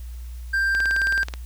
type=tone; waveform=triangle; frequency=1580 Hz; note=G6; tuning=13 cents sharp; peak=-17 dBFS; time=0.53-1.24 s; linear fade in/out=10 ms
type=click train; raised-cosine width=0.2 ms; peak=-14 dBFS; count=12; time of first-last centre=0.75-1.338 s; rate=18.7 Hz
effects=added 60 Hz sine -32 dBFS peak until 1.45 s + white hiss -53 dBFS RMS until 1.45 s